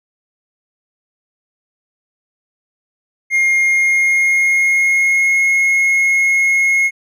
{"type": "tone with pitch glide", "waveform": "triangle", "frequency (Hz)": [2130, 2162], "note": ["C7", "C#7"], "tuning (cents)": [30, -44], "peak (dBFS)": -9, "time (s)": [3.3, 6.91], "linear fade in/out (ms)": 50, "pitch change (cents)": 26, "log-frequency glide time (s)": [3.6, 5.43], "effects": []}